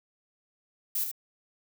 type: noise with echo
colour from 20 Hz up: violet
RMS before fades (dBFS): -29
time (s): 0.95-1.04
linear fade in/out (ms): 5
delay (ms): 75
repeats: 1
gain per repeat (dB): -6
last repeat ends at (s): 1.115
effects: none